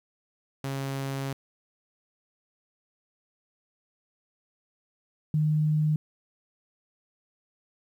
sawtooth / sine tone pair in turn, 136.4 / 153.1 Hz, C#3 / D#3, -28 / -28 cents, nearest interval major second, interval 200 cents, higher second, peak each -26 / -21 dBFS, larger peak second, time 0.64-1.33 / 5.34-5.96 s, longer first, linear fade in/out 2 ms, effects 10-bit

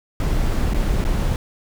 brown noise with dropouts, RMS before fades -19 dBFS, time 0.2-1.36 s, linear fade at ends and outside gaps 1 ms, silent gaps 0.736-0.744 / 1.041-1.05 s, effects none

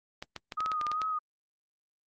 clicks, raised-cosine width 0.2 ms, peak -20 dBFS, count 10, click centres 0.225 / 0.363 / 0.522 / 0.605 / 0.661 / 0.717 / 0.813 / 0.867 / 0.916 / 1.017 s
sine tone with vibrato, 1244.5 Hz, D#6, in tune, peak -29 dBFS, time 0.57-1.19 s, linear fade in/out 10 ms, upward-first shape sine, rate 2.6 Hz, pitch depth 46 cents each way
effects Opus 32 kbps

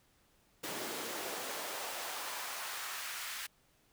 pink noise with high-pass filter sweep, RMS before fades -41 dBFS, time 0.63-3.47 s, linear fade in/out 10 ms, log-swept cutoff 280 to 1700 Hz, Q 1.2, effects pink hiss -70 dBFS RMS until 3.92 s

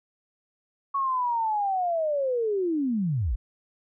sine linear sweep, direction down, 1116 to 41.2 Hz, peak -23 dBFS, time 0.94-3.36 s, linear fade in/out 10 ms, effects none

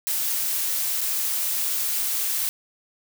blue noise with dropouts, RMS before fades -25 dBFS, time 0.07-2.49 s, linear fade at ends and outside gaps 0 ms, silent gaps 1.008-1.014 s, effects none

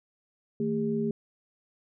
sine tone cluster, 157.9 / 223.4 / 404.7 Hz, D#3 / A3 / G#4, +26 / +27 / -45 cents, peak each -35 / -28 / -30 dBFS, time 0.6-1.11 s, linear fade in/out 2 ms, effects none

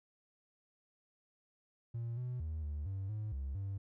triangle tone with pitch steps, 117 / 124.5 / 78.8 / 74.1 / 96.9 / 106.8 / 67.8 / 98.2 Hz, A#2 / B2 / D#2 / D2 / G2 / G#2 / C#2 / G2, +7 / +14 / +23 / +16 / -20 / +49 / -38 / +4 cents, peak -34 dBFS, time 1.94-3.78 s, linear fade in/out 10 ms, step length 230 ms, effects tanh soft clip ceiling -32 dBFS

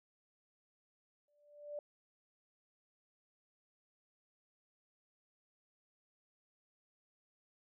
sine tone with exponential growth, 587.3 Hz, D5, in tune, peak -38 dBFS, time 1.28-1.79 s, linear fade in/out 2 ms, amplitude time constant 110 ms, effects none

